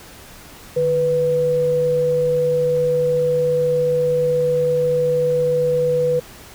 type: tone pair together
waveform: sine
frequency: 151.49 / 493.9 Hz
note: D#3 / B4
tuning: -46 / 0 cents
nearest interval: octave + minor sixth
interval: 2046 cents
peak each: -26 / -15 dBFS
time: 0.76-6.2 s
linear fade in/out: 10 ms
effects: pink hiss -41 dBFS RMS until 6.54 s